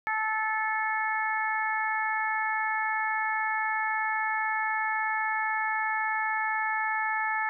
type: harmonic tone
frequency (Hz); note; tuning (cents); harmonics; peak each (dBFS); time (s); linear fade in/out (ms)
436.2; A4; -15; 2 / 3 / 4 / 5; -30 / -34 / -30 / -34; 0.07-7.49; 0
effects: none